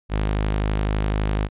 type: tone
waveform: sawtooth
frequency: 51.91 Hz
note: G#1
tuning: in tune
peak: -16 dBFS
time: 0.09-1.49 s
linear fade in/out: 50 ms
effects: resampled to 8000 Hz